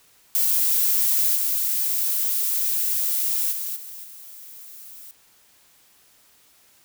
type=noise with level steps; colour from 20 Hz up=violet; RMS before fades=-20 / -23 / -29 / -38 / -42 dBFS; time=0.35-5.11 s; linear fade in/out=0 ms; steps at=1.35 / 3.51 / 3.75 / 4.03 s; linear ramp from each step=20 ms; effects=white hiss -57 dBFS RMS until 6.84 s